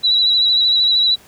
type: tone with vibrato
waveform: sine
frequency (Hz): 3921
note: B7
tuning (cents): -13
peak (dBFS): -11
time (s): 0.03-1.16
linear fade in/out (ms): 20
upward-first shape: sine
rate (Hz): 13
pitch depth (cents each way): 32
effects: pink hiss -46 dBFS RMS until 1.27 s + high-pass 60 Hz 12 dB/octave